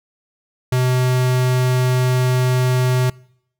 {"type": "tone", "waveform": "square", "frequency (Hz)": 127, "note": "B2", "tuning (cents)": 49, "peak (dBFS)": -15, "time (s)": [0.72, 3.1], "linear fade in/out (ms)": 5, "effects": ["noise-tail reverb RT60 0.7 s tail -24 dB re dry"]}